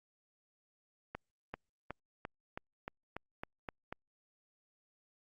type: accelerating click train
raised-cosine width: 0.5 ms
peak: -25 dBFS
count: 10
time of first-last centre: 1.15-3.926 s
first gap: 390 ms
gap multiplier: 0.94
effects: Opus 48 kbps